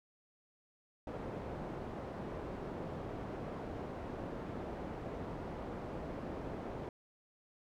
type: low-pass noise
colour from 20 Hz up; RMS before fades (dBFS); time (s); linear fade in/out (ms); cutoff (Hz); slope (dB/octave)
white; -43; 1.07-6.89; 2; 550; 12
effects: none